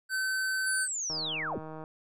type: tone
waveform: square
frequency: 1533 Hz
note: G6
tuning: 39 cents flat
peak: -29 dBFS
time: 0.09-0.88 s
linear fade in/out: 50 ms
type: linear sweep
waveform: sine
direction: down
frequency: 10550 to 35.19 Hz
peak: -31 dBFS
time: 0.66-1.59 s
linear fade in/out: 10 ms
type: click train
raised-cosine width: 1 ms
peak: -29 dBFS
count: 117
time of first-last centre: 1.1-1.839 s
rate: 157 Hz
effects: resampled to 32000 Hz